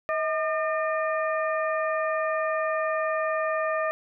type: harmonic tone with a mistuned harmonic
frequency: 605 Hz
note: D#5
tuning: 49 cents flat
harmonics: 1 / 2 / 3 / 4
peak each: -26 / -29 / -32 / -40 dBFS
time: 0.09-3.91 s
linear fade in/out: 0 ms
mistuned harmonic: 1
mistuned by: +82 cents
effects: none